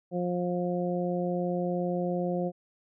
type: harmonic tone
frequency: 177.4 Hz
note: F3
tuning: 27 cents sharp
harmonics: 1 / 2 / 3 / 4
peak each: -30 / -33 / -32 / -37 dBFS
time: 0.11-2.52 s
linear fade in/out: 50 ms
effects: none